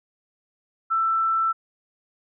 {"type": "tone", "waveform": "sine", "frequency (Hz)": 1331, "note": "E6", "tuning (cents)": 16, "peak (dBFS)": -19, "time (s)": [0.9, 1.53], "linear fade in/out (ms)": 20, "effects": []}